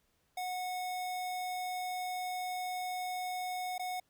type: tone with dropouts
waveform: square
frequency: 732 Hz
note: F#5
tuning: 19 cents flat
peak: -36 dBFS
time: 0.37-4 s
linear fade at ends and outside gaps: 5 ms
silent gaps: 3.781-3.794 s
effects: pink hiss -75 dBFS RMS until 4.09 s